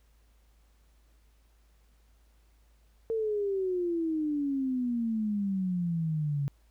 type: exponential sweep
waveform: sine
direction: down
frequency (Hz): 455.2 to 138.59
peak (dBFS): -27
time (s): 3.1-6.48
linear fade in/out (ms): 0
effects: added 54 Hz sine -60 dBFS peak until 6.7 s + pink hiss -71 dBFS RMS until 6.7 s